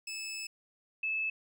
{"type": "tone pair in turn", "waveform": ["20% pulse", "sine"], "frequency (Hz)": [2611, 2611], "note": ["E7", "E7"], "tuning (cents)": [-17, -17], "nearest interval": "unison", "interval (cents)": 0, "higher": "neither", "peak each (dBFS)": [-33, -30], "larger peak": "second", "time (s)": [[0.07, 0.47], [1.03, 1.3]], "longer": "first", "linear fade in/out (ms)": 5, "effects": []}